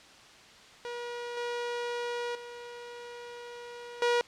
sawtooth tone with level steps, 480 Hz, B4, 49 cents flat, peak -32 / -28 / -38 / -20 dBFS, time 0.85-4.21 s, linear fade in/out 0 ms, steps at 1.37 / 2.35 / 4.02 s, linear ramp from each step 2 ms, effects white hiss -53 dBFS RMS until 4.27 s + low-pass 5000 Hz 12 dB/octave

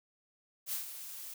blue noise with ADSR envelope, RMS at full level -35 dBFS, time 0.66-1.34 s, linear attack 62 ms, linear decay 130 ms, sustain -10 dB, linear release 6 ms, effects none

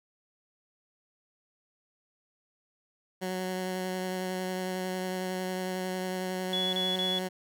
15% pulse tone with vibrato, 185 Hz, F#3, in tune, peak -25 dBFS, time 3.21-7.29 s, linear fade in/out 20 ms, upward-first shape sine, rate 11 Hz, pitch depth 12 cents each way
sine tone bursts, 3400 Hz, G#7, 40 cents sharp, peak -28 dBFS, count 3, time 6.53-7.188 s, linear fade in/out 2 ms, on 200 ms, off 29 ms
effects none

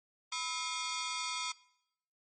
10% pulse ring-modulated tone, 1148 Hz, D6, 40 cents flat, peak -23 dBFS, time 0.32-1.52 s, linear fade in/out 5 ms, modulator 152 Hz, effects noise-tail reverb RT60 0.8 s tail -22 dB re dry + MP3 32 kbps

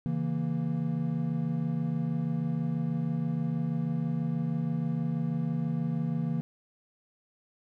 triangle chord, A# diminished, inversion first, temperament equal, 138.59 / 164.81 / 233.1 Hz, C#3 / E3 / A#3, 0 / 0 / 0 cents, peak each -32 / -28 / -31 dBFS, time 0.06-6.41 s, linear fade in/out 0 ms, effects none

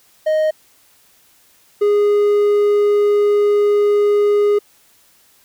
triangle tone pair in turn, 622.3 / 412.5 Hz, D#5 / G#4, 0 / -12 cents, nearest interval perfect fifth, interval 712 cents, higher first, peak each -11 / -9 dBFS, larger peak second, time 0.26-0.51 / 1.81-4.59 s, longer second, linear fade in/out 10 ms, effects white hiss -53 dBFS RMS until 5.44 s

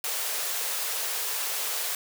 white high-pass noise, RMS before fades -30 dBFS, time 0.04-1.95 s, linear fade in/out 2 ms, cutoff 400 Hz, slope 96 dB/octave, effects none

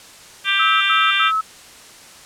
harmonic tone, 394.7 Hz, G4, 12 cents sharp, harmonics 3 / 4 / 5 / 6 / 7 / 8 / 9, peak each -26 / -21 / -27 / -22 / -23 / -24 / -22 dBFS, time 0.44-1.32 s, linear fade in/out 50 ms
sine tone bursts, 1294 Hz, E6, 32 cents flat, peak -16 dBFS, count 3, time 0.59-1.412 s, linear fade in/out 10 ms, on 220 ms, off 81 ms
effects white hiss -42 dBFS RMS until 2.25 s + low-pass 9000 Hz 12 dB/octave

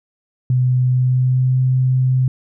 sine tone with pitch glide, 126.6 to 128.96 Hz, B2 to C3, +43 to -25 cents, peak -12 dBFS, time 0.5-2.28 s, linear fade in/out 2 ms, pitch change +32 cents, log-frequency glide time 0.88-1.61 s, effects none

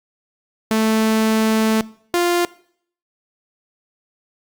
sawtooth tone pair in turn, 220 / 349.2 Hz, A3 / F4, 0 / 0 cents, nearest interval minor sixth, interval 800 cents, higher second, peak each -11 dBFS, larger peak neither, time 0.71-1.81 / 2.14-2.45 s, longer first, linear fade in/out 0 ms, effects noise-tail reverb RT60 0.6 s tail -21 dB re dry + Opus 48 kbps

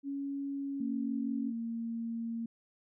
sine tone with pitch glide, 278.7 to 275.2 Hz, C#4 to C#4, +9 to -12 cents, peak -34 dBFS, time 0.03-1.53 s, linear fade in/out 50 ms, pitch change -21 cents, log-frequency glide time 0.47-1.16 s
sine tone, 229.9 Hz, A#3, 24 cents flat, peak -34 dBFS, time 0.8-2.46 s, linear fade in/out 5 ms
effects none

